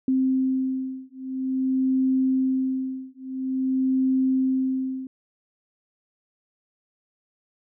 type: beating tone pair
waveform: sine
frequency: 261.6 / 262.09 Hz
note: C4 / C4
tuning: 0 / +3 cents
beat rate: 0.49 Hz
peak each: -24 dBFS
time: 0.08-5.07 s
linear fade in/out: 2 ms
effects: none